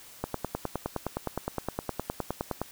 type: click train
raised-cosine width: 1 ms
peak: -15 dBFS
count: 24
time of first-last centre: 0.24-2.616 s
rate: 9.68 Hz
effects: white hiss -50 dBFS RMS until 2.71 s